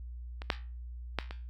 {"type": "clicks", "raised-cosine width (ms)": 0.3, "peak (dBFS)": [-25, -10, -13, -24], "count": 4, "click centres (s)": [0.419, 0.502, 1.187, 1.309], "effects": ["added 60 Hz sine -40 dBFS peak until 1.49 s", "Opus 48 kbps"]}